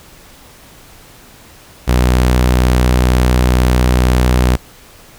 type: tone with pitch glide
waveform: sawtooth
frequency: 61.74 to 62.1 Hz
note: B1 to B1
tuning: 0 to +10 cents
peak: -5 dBFS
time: 1.87-4.57 s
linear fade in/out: 20 ms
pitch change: +10 cents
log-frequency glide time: 1.99-2.15 s
effects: pink hiss -41 dBFS RMS until 5.18 s